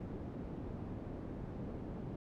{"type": "low-pass noise", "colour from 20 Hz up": "white", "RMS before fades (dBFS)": -44, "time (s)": [0, 2.16], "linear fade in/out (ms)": 5, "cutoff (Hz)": 290, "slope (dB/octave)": 12, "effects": []}